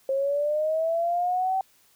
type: linear sweep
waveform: sine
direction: up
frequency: 533 to 770 Hz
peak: -22 dBFS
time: 0.09-1.61 s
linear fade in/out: 2 ms
effects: white hiss -61 dBFS RMS until 1.95 s